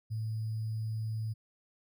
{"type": "tone with sample-and-hold", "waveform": "sine", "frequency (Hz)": 110.1, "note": "A2", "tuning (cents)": 2, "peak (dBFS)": -32, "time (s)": [0.1, 1.34], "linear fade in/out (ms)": 20, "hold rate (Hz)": 4900, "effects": []}